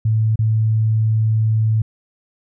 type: tone with dropouts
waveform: sine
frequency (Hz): 110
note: A2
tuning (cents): 0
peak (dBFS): -13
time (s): 0.05-1.82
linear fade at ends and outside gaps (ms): 5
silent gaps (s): 0.358-0.39
effects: none